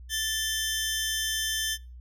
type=tone pair together; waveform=20% pulse; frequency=1760 / 3108 Hz; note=A6 / G7; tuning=0 / -16 cents; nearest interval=minor seventh; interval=984 cents; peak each=-25 dBFS; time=0.09-1.78 s; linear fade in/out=50 ms; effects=noise-tail reverb RT60 0.3 s tail -22 dB re dry + added 61 Hz sine -42 dBFS peak until 2 s